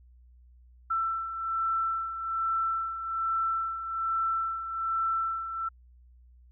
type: beating tone pair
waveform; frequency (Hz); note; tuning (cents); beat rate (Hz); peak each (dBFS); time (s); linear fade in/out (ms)
sine; 1335 / 1336.2; E6 / E6; +22 / +23; 1.2; -35 / -28; 0.9-5.69; 10
effects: added 61 Hz sine -53 dBFS peak until 6.51 s